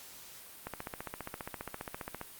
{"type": "click train", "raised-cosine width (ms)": 0.5, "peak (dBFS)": -23, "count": 24, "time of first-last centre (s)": [0.67, 2.214], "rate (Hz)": 14.9, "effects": ["white hiss -51 dBFS RMS until 2.39 s", "Opus 48 kbps"]}